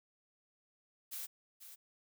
blue noise with echo, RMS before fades -43 dBFS, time 1.11-1.27 s, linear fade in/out 20 ms, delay 490 ms, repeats 1, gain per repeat -10 dB, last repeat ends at 1.76 s, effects none

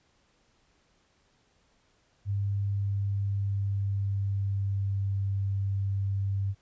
sine tone with pitch glide, 100 to 98.34 Hz, G2 to G2, +35 to +6 cents, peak -26 dBFS, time 2.25-6.55 s, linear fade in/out 50 ms, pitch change -29 cents, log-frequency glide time 2.66-5.22 s, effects pink hiss -68 dBFS RMS until 6.61 s + resampled to 16000 Hz

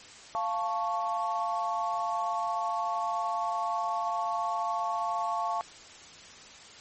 sine chord, F augmented, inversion none, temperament equal with one note detuned, 694.4 / 880 / 1108.7 Hz, F5 / A5 / C#6, -10 / 0 / 0 cents, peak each -32 dBFS, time 0.35-5.61 s, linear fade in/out 0 ms, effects white hiss -49 dBFS RMS until 6.8 s + MP3 32 kbps

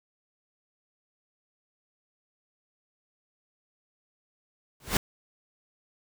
pink noise with exponential growth, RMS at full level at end -20 dBFS, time 4.8-4.97 s, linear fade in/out 2 ms, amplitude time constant 35 ms, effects none

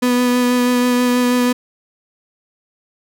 35% pulse tone with vibrato, 246.9 Hz, B3, in tune, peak -11 dBFS, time 0.02-1.53 s, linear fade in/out 10 ms, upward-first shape sine, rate 6.2 Hz, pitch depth 13 cents each way, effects none

